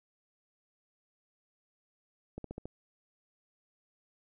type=slowing click train; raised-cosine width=2 ms; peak=-27 dBFS; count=5; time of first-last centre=2.38-2.656 s; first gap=63 ms; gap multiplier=1.06; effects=none